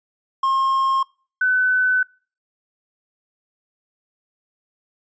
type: tone pair in turn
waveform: triangle / sine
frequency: 1071 / 1507.2 Hz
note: C6 / F#6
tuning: +40 / +32 cents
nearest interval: tritone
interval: 592 cents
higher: second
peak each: -14 / -15 dBFS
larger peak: first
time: 0.43-1.03 / 1.41-2.03 s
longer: second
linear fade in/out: 5 ms
effects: noise-tail reverb RT60 0.4 s tail -25 dB re dry + resampled to 16000 Hz